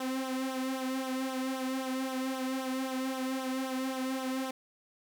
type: tone with flanger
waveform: sawtooth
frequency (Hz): 261.6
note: C4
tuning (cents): 0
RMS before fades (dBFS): -34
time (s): 0-4.51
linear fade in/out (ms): 5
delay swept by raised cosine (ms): 0.42 to 2.62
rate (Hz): 3.8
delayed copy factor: -0.75
effects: none